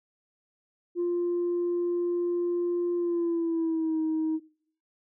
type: tone with pitch glide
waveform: sine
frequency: 349.2 to 316.5 Hz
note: F4 to D#4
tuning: 0 to +30 cents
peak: -23 dBFS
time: 0.95-4.4 s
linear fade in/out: 50 ms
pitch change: -170 cents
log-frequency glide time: 2.96-4 s
effects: noise-tail reverb RT60 0.6 s tail -20 dB re dry + tanh soft clip ceiling -22 dBFS